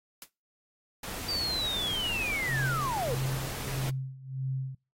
white noise with exponential decay, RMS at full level -39 dBFS, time 0.22-0.3 s, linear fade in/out 1 ms, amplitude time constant 17 ms
pink noise, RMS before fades -38 dBFS, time 1.03-3.9 s, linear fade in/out 5 ms
sine linear sweep, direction down, 4699 to 422.2 Hz, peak -29 dBFS, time 1.28-3.15 s, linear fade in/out 10 ms
sine tone with tremolo, 132.4 Hz, C3, 21 cents sharp, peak -28 dBFS, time 2.48-4.75 s, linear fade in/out 5 ms, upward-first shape sine, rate 1.6 Hz, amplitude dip 85%
effects noise-tail reverb RT60 0.3 s tail -26 dB re dry + AAC 48 kbps

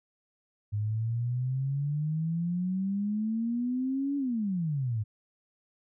sine exponential two-way sweep, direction up then down, 102.8 to 285.6 to 102.8 Hz, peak -27 dBFS, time 0.72-5.04 s, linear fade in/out 20 ms, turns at 4.17 s, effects none

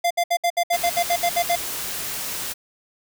square tone bursts, 693 Hz, F5, 14 cents flat, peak -18 dBFS, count 12, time 0.04-1.559 s, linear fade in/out 10 ms, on 67 ms, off 65 ms
white noise, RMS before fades -29 dBFS, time 0.72-2.54 s, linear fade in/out 20 ms
effects none

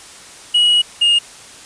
triangle tone pair in turn, 2909 / 2843 Hz, F#7 / F7, -30 / +30 cents, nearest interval unison, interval 40 cents, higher first, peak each -8 dBFS, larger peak neither, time 0.54-0.82 / 1.01-1.19 s, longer first, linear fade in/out 10 ms, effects white hiss -38 dBFS RMS until 1.65 s + resampled to 22050 Hz

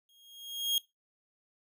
40% pulse tone with exponential growth, 3261 Hz, G#7, 32 cents flat, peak -24 dBFS, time 0.09-0.78 s, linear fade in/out 1 ms, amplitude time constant 150 ms, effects noise-tail reverb RT60 0.2 s tail -21 dB re dry

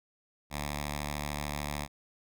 5% pulse tone with notch filter, 73.42 Hz, D2, in tune, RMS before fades -36 dBFS, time 0.5-1.88 s, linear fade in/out 50 ms, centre 410 Hz, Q 0.68, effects none

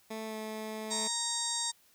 15% pulse tone with pitch glide, 220 to 217.5 Hz, A3 to A3, 0 to -20 cents, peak -31 dBFS, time 0.1-1.08 s, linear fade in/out 10 ms, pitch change -20 cents, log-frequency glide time 0.26-0.36 s
harmonic tone, 932.3 Hz, A#5, in tune, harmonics 1 / 2 / 4 / 5 / 6 / 7 / 8 / 9 / 10, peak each -41 / -47 / -37 / -40 / -41 / -42 / -37 / -39 / -47 dBFS, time 0.9-1.72 s, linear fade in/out 20 ms
effects white hiss -65 dBFS RMS until 1.94 s

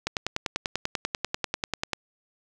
click train, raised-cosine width 0.2 ms, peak -9 dBFS, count 20, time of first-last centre 0.07-1.933 s, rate 10.2 Hz, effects none

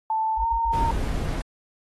sine tone with pitch glide, 882 to 918.4 Hz, A5 to A#5, +4 to -26 cents, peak -21 dBFS, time 0.1-0.91 s, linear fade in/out 2 ms, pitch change +70 cents, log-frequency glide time 0.36-0.46 s
sine tone bursts, 52.2 Hz, G#1, 10 cents sharp, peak -26 dBFS, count 6, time 0.37-1.145 s, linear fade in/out 20 ms, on 85 ms, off 53 ms
brown noise, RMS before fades -27 dBFS, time 0.73-1.42 s, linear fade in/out 5 ms
effects AAC 32 kbps

